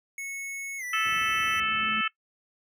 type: tone with pitch glide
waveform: square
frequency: 2200 to 1971.3 Hz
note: C#7 to B6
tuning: -14 to -4 cents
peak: -34 dBFS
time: 0.18-1.6 s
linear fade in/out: 2 ms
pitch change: -190 cents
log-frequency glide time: 0.78-0.84 s
type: harmonic tone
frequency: 438 Hz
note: A4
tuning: 8 cents flat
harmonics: 3 / 4 / 5 / 6 / 7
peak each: -28 / -33 / -34 / -29 / -33 dBFS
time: 0.93-2.08 s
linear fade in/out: 5 ms
type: low-pass noise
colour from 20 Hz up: pink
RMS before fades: -46 dBFS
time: 1.05-2 s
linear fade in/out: 10 ms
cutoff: 530 Hz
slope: 12 dB/octave
type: tone with exponential growth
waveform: sine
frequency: 214.8 Hz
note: A3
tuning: 41 cents flat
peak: -33 dBFS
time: 1.09-2.01 s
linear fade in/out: 2 ms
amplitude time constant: 200 ms
effects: noise-tail reverb RT60 0.1 s tail -20 dB re dry + high-pass 80 Hz 12 dB/octave